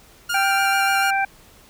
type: tone with vibrato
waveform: sawtooth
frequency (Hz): 1402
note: F6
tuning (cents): +6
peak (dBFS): -18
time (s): 0.29-1.11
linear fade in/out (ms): 10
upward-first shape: square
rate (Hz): 6.8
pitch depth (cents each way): 17
type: harmonic tone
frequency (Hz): 784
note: G5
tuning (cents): 0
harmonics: 1 / 2 / 3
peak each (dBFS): -20 / -23 / -25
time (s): 0.34-1.25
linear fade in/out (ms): 5
effects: pink hiss -50 dBFS RMS until 1.69 s